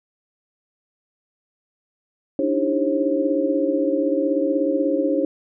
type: tone cluster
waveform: sine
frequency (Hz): 289.7 / 305.8 / 326.5 / 395.8 / 538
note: D4 / D#4 / E4 / G4 / C5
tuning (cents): -24 / -30 / -17 / +17 / +48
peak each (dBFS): -23 / -25 / -26 / -27 / -22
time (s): 2.39-5.25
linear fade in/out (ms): 2
effects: none